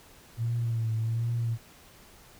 sine tone with vibrato, 114.6 Hz, A#2, 29 cents flat, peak -25 dBFS, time 0.37-1.58 s, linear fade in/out 50 ms, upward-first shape triangle, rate 1.3 Hz, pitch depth 60 cents each way, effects tanh soft clip ceiling -21 dBFS + pink hiss -54 dBFS RMS until 2.39 s

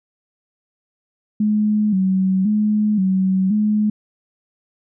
sine tone with vibrato, 200 Hz, G3, 35 cents sharp, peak -14 dBFS, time 1.4-3.9 s, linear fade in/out 5 ms, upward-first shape square, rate 0.95 Hz, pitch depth 98 cents each way, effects none

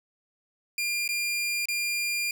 sawtooth tone with dropouts, 2400 Hz, D7, 37 cents sharp, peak -23 dBFS, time 0.78-2.31 s, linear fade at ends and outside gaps 2 ms, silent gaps 1.078-1.089 / 1.656-1.685 s, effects none

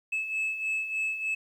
sine beating tone pair, 2600 / 2603.3 Hz, E7 / E7, -24 / -22 cents, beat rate 3.3 Hz, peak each -33 / -27 dBFS, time 0.12-1.35 s, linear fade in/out 10 ms, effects tanh soft clip ceiling -25 dBFS + 10-bit

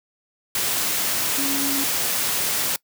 sine tone in noise, 277.2 Hz, C#4, in tune, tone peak -26 dBFS, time 1.38-1.84 s, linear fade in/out 2 ms, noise white, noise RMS -23 dBFS, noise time 0.55-2.76 s, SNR -6 dB, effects noise-tail reverb RT60 0.1 s tail -23 dB re dry + high-pass 100 Hz 12 dB/octave

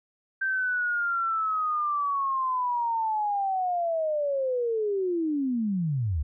sine linear sweep, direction down, 1568 to 65.6 Hz, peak -24 dBFS, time 0.41-6.23 s, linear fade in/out 10 ms, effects none

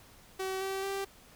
sawtooth tone with pitch steps, 380.1 / 386.1 / 392.1 Hz, F#4 / G4 / G4, +47 / -26 / 0 cents, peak -29 dBFS, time 0.39-1.05 s, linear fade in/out 10 ms, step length 220 ms, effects pink hiss -57 dBFS RMS until 1.35 s

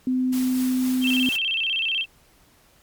sine tone, 255.6 Hz, C4, 40 cents flat, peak -19 dBFS, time 0.07-1.29 s, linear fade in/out 2 ms
white noise with tremolo, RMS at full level -35 dBFS, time 0.32-1.37 s, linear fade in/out 10 ms, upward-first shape sine, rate 4 Hz, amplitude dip 30%
sine tone with vibrato, 2909 Hz, F#7, 30 cents flat, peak -21 dBFS, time 1.01-2.06 s, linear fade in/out 50 ms, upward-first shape square, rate 16 Hz, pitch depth 150 cents each way
effects pink hiss -57 dBFS RMS until 2.82 s + MP3 96 kbps

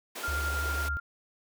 pink high-pass noise, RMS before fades -39 dBFS, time 0.15-0.89 s, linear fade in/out 10 ms, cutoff 290 Hz, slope 24 dB/octave
sine tone with tremolo, 1396.9 Hz, F6, in tune, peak -30 dBFS, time 0.23-1 s, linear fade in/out 10 ms, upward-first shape square, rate 9.2 Hz, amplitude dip 25%
sine tone with vibrato, 72.6 Hz, D2, 19 cents flat, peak -31 dBFS, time 0.28-0.97 s, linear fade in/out 0 ms, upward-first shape sine, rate 12 Hz, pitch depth 56 cents each way
effects none

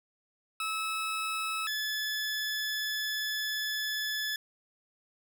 20% pulse tone pair in turn, 1299 / 1722.6 Hz, E6 / A6, -26 / -37 cents, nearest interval perfect fourth, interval 489 cents, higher second, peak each -26 dBFS, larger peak neither, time 0.6-1.67 / 1.67-4.36 s, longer second, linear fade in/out 2 ms, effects none

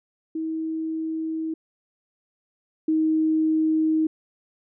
sine tone pair in turn, 320 / 315.4 Hz, D#4 / D#4, +49 / +24 cents, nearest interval unison, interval 25 cents, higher first, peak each -25 / -18 dBFS, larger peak second, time 0.35-1.54 / 2.88-4.07 s, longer neither, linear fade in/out 5 ms, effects none

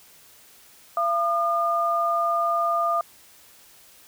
sine tone pair together, 680 / 1211.6 Hz, F5 / D#6, -46 / -46 cents, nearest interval minor seventh, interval 1000 cents, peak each -24 / -22 dBFS, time 0.97-3.01 s, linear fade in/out 2 ms, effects white hiss -52 dBFS RMS until 4.07 s

